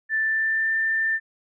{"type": "tone with pitch glide", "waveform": "sine", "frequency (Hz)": [1765, 1786.5], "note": ["A6", "A6"], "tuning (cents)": [5, 26], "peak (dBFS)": -20, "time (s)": [0.09, 1.2], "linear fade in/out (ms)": 50, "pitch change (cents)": 21, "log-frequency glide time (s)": [0.2, 0.72], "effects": []}